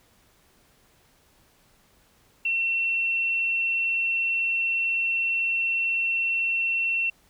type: tone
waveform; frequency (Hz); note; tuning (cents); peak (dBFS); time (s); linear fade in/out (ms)
sine; 2709; E7; +47; -22; 2.45-7.1; 5
effects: pink hiss -61 dBFS RMS until 7.29 s